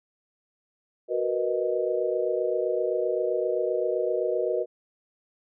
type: chord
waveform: sine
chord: B major seventh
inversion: second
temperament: equal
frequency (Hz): 370 / 466.2 / 493.9 / 622.3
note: F#4 / A#4 / B4 / D#5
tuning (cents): 0 / 0 / 0 / 0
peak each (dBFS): -29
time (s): 1.08-4.66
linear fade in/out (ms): 50
effects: none